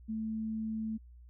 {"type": "tone", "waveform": "sine", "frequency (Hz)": 220, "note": "A3", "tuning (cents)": 0, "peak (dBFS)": -33, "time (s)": [0.08, 0.98], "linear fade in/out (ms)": 20, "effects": ["added 60 Hz sine -51 dBFS peak until 1.29 s"]}